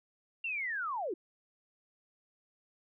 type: linear sweep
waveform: sine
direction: down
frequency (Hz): 2783 to 313.7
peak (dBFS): -33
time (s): 0.44-1.14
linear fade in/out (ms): 5
effects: none